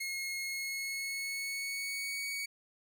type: tone with pitch glide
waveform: sawtooth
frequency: 2161 to 2244 Hz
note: C#7 to C#7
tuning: -45 to +21 cents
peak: -32 dBFS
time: 0-2.46 s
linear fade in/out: 10 ms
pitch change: +66 cents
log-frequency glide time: 0.42-2.25 s
effects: none